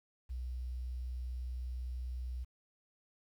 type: tone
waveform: sine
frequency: 62.1 Hz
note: B1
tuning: 10 cents sharp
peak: -37 dBFS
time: 0.29-2.45 s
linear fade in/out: 20 ms
effects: 11-bit